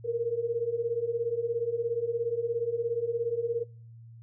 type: beating tone pair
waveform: sine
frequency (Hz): 456.5 / 473.5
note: A#4 / A#4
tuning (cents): -36 / +27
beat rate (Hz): 17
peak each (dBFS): -31 / -29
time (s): 0.04-3.64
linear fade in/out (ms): 20
effects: noise-tail reverb RT60 0.4 s tail -23 dB re dry + added 115 Hz sine -46 dBFS peak until 4.22 s